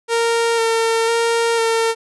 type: tone with vibrato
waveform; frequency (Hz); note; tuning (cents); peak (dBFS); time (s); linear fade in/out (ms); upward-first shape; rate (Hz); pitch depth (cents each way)
sawtooth; 458.7; A#4; -28; -11; 0.08-1.95; 50; square; 1; 16
effects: resampled to 24000 Hz